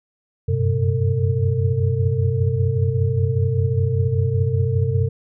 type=tone cluster; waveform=sine; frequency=91.6 / 96.7 / 113.7 / 128.2 / 451.6 Hz; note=F#2 / G2 / A#2 / C3 / A4; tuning=-17 / -23 / -43 / -35 / +45 cents; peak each=-26 / -20 / -28 / -20 / -26 dBFS; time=0.48-5.09 s; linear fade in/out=10 ms; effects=none